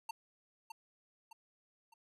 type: tone with echo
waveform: square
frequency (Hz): 904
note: A5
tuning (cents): +47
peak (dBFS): -38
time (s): 0.09-0.11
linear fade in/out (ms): 5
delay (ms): 610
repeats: 3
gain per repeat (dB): -7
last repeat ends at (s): 1.94
effects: resampled to 32000 Hz